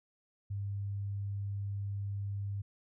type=tone; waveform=sine; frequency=100 Hz; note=G2; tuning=35 cents sharp; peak=-34 dBFS; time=0.5-2.62 s; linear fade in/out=10 ms; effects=none